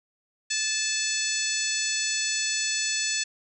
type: harmonic tone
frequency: 872 Hz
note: A5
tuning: 16 cents flat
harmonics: 2 / 3 / 4 / 5 / 6 / 7 / 8 / 9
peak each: -34 / -32 / -35 / -32 / -35 / -33 / -34 / -32 dBFS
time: 0.5-3.24 s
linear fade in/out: 10 ms
effects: none